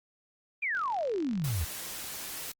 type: exponential sweep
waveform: sine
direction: down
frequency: 2500 to 73.1 Hz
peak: -28 dBFS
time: 0.62-1.65 s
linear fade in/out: 10 ms
type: click train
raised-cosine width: 0.2 ms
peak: -30 dBFS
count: 36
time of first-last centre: 0.75-1.506 s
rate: 46.3 Hz
type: noise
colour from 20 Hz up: white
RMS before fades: -39 dBFS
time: 1.44-2.52 s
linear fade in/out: 5 ms
effects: Opus 24 kbps